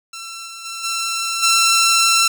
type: tone with level steps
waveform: 10% pulse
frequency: 1347 Hz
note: E6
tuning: 37 cents sharp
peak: -22 / -24 / -19 / -12 / -4 dBFS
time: 0.13-2.28 s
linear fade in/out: 5 ms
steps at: 0.46 / 0.64 / 0.83 / 1.42 s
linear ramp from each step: 20 ms
effects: none